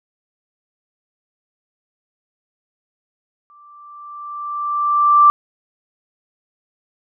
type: tone with exponential growth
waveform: sine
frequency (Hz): 1174.7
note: D6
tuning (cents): 0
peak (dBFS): -5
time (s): 3.5-5.3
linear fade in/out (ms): 0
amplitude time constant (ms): 390
effects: none